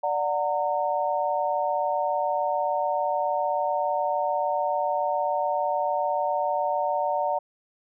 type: chord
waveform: sine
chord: D augmented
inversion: none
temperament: just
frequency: 587.3 / 734.2 / 917.7 Hz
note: D5 / F#5 / A#5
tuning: 0 / -14 / -27 cents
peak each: -27 dBFS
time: 0.03-7.39 s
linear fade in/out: 10 ms
effects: none

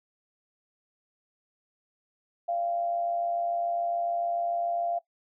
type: tone with amplitude modulation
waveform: sine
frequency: 690 Hz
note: F5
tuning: 21 cents flat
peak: -24 dBFS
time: 2.48-4.99 s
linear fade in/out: 10 ms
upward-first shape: sine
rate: 107 Hz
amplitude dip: 50%
effects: noise-tail reverb RT60 0.1 s tail -18 dB re dry

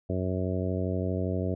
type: harmonic tone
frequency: 92.5 Hz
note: F#2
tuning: in tune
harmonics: 1 / 2 / 3 / 4 / 5 / 6 / 7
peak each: -30 / -33 / -35 / -36 / -37 / -38 / -38 dBFS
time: 0.09-1.55 s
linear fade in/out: 10 ms
effects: none

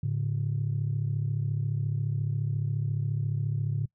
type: tone pair together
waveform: sine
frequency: 108.55 / 142.9 Hz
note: A2 / D3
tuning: -23 / -47 cents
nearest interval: perfect fourth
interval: 476 cents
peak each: -28 dBFS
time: 0.03-3.86 s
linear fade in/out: 5 ms
effects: noise-tail reverb RT60 0.1 s tail -23 dB re dry + tanh soft clip ceiling -20 dBFS

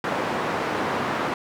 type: band-pass noise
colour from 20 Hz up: white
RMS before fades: -26 dBFS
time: 0.04-1.34 s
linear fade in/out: 2 ms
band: 140 to 1200 Hz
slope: 12 dB/octave
effects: none

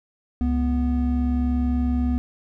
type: tone pair together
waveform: triangle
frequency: 68.9 / 245.7 Hz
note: C#2 / B3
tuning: -10 / -9 cents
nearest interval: octave + minor seventh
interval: 2201 cents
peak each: -20 dBFS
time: 0.41-2.18 s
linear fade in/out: 0 ms
effects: none

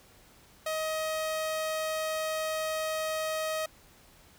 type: tone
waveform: sawtooth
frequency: 630 Hz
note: D#5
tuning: 21 cents sharp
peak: -26 dBFS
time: 0.66-3.66 s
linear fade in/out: 5 ms
effects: pink hiss -58 dBFS RMS until 4.38 s

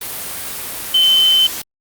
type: tone in noise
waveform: sine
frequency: 3067 Hz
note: G7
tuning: 38 cents flat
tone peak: -9 dBFS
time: 0.94-1.47 s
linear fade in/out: 5 ms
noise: white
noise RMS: -26 dBFS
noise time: 0.01-1.62 s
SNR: +14 dB
effects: Opus 32 kbps

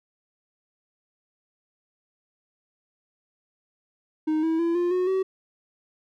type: tone with pitch steps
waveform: triangle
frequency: 311 / 323.6 / 336.8 / 350.5 / 364.8 / 379.6 Hz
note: D#4 / E4 / E4 / F4 / F#4 / F#4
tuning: -1 / -32 / +37 / +6 / -24 / +44 cents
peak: -19 dBFS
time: 4.27-5.23 s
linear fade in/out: 10 ms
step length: 160 ms
effects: none

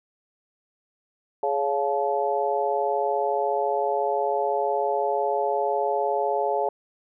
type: harmonic tone with a mistuned harmonic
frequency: 139.7 Hz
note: C#3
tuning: 14 cents sharp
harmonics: 3 / 4 / 5 / 6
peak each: -27 / -27 / -27 / -27 dBFS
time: 1.43-6.69 s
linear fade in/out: 2 ms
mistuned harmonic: 6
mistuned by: +53 cents
effects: none

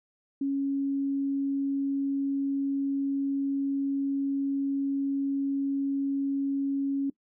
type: tone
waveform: sine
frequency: 276.4 Hz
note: C#4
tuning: 5 cents flat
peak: -25 dBFS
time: 0.41-7.1 s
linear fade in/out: 5 ms
effects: noise-tail reverb RT60 0.1 s tail -21 dB re dry

